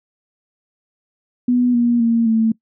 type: tone with pitch steps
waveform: sine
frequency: 246.2 / 238.4 / 230.8 / 223.4 Hz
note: B3 / A#3 / A#3 / A3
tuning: -5 / +39 / -17 / +27 cents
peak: -12 dBFS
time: 1.48-2.52 s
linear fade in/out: 5 ms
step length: 260 ms
effects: noise-tail reverb RT60 0.1 s tail -22 dB re dry